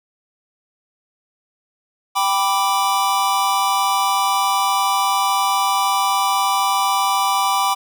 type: chord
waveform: square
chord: G major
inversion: none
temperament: equal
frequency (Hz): 784 / 987.8 / 1174.7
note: G5 / B5 / D6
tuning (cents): 0 / 0 / 0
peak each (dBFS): -21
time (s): 2.15-7.75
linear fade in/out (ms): 20
effects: none